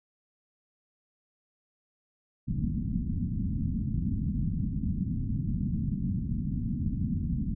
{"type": "low-pass noise", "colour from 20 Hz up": "white", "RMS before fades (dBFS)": -30, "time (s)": [2.47, 7.55], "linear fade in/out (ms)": 20, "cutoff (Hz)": 240, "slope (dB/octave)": 48, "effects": []}